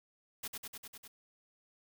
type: noise with echo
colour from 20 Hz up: white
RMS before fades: -40 dBFS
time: 0.43-0.48 s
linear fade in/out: 10 ms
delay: 100 ms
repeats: 6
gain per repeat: -2 dB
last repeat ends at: 1.08 s
effects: none

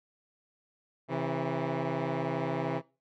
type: tone pair together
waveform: 10% pulse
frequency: 133.47 / 163.7 Hz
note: C3 / E3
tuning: +35 / -12 cents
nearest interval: major third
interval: 353 cents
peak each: -24 dBFS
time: 1.08-2.82 s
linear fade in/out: 50 ms
effects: noise-tail reverb RT60 0.3 s tail -20 dB re dry + low-pass 2000 Hz 12 dB/octave

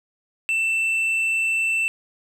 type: tone with tanh clipping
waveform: sine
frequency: 2668 Hz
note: E7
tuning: 20 cents sharp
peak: -20 dBFS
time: 0.49-1.88 s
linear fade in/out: 0 ms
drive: 4 dB
effects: none

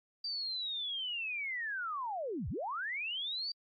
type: linear two-way sweep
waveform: sine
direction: down then up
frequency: 4699 to 56.9 to 4699 Hz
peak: -35 dBFS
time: 0.24-3.52 s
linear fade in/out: 5 ms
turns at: 2.49 s
effects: AAC 48 kbps

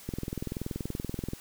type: click train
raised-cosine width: 3 ms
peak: -20 dBFS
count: 27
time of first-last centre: 0.09-1.334 s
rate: 20.9 Hz
effects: white hiss -50 dBFS RMS until 1.4 s

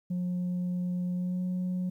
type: tone with pitch glide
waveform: sine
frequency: 179.1 to 182.02 Hz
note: F3 to F#3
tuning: +44 to -28 cents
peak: -26 dBFS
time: 0.1-1.9 s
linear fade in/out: 10 ms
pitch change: +28 cents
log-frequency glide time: 1.13-1.42 s
effects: tanh soft clip ceiling -27 dBFS + 11-bit

